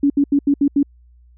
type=tone bursts at uneven times; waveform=sine; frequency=283.1 Hz; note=C#4; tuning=37 cents sharp; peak=-11 dBFS; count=6; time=0.03-0.1 / 0.17-0.24 / 0.32-0.39 / 0.47-0.54 / 0.61-0.68 / 0.76-0.83 s; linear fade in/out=5 ms; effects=added 60 Hz sine -46 dBFS peak until 1.37 s